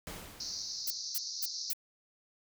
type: noise with exponential decay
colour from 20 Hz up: pink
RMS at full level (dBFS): -42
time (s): 0.07-1.27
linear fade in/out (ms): 0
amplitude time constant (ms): 260
type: band-pass noise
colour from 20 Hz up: white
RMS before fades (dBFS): -40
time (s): 0.4-1.72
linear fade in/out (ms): 5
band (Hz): 4200 to 6100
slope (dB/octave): 96
type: noise bursts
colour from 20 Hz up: violet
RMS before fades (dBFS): -33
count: 4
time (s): 0.87-1.734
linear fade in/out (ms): 5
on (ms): 36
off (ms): 240
effects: none